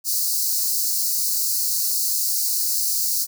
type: high-pass noise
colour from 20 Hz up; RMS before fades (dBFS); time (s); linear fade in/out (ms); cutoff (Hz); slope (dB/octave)
white; -22; 0.04-3.27; 50; 4200; 96
effects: none